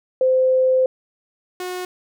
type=tone pair in turn; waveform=sine / sawtooth; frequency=517 / 363.6 Hz; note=C5 / F#4; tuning=-21 / -30 cents; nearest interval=tritone; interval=609 cents; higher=first; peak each=-13 / -22 dBFS; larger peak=first; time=0.21-0.86 / 1.6-1.85 s; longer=first; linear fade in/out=2 ms; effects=none